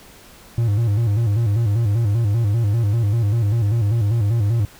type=tone with vibrato; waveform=triangle; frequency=109.1 Hz; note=A2; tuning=14 cents flat; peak=-13 dBFS; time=0.58-4.65 s; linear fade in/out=0 ms; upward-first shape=square; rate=5.1 Hz; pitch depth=120 cents each way; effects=pink hiss -45 dBFS RMS until 4.79 s